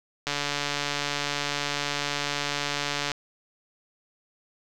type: click train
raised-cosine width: 0.2 ms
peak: -10 dBFS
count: 411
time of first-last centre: 0.27-3.117 s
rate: 144 Hz
effects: none